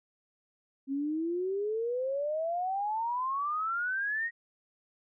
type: exponential sweep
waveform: sine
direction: up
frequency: 266.9 to 1900 Hz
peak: -29 dBFS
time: 0.87-4.31 s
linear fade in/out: 50 ms
effects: none